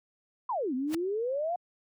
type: exponential two-way sweep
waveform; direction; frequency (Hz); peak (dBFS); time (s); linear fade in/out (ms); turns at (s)
sine; down then up; 1089 to 246.9 to 728; -28; 0.49-1.56; 5; 0.74
type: noise with exponential growth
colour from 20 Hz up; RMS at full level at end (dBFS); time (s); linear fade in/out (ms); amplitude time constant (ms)
pink; -31; 0.87-0.95; 5; 17
effects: high-pass 150 Hz 12 dB/octave